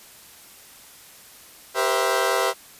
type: chord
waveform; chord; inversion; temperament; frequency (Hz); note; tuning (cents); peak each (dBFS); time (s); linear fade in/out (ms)
20% pulse; C dominant seventh; second; equal with one note detuned; 392 / 478.4 / 523.3 / 659.3; G4 / Bb4 / C5 / E5; 0 / +45 / 0 / 0; -21 / -21 / -20 / -20; 1.74-2.54; 50
effects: white hiss -47 dBFS RMS until 2.79 s + resampled to 32000 Hz